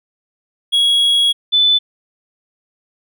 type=tone pair in turn; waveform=triangle / sine; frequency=3324 / 3503 Hz; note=G#7 / A7; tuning=+1 / -8 cents; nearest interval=minor second; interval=91 cents; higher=second; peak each=-9 dBFS; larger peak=neither; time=0.72-1.33 / 1.52-1.79 s; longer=first; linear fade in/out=20 ms; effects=none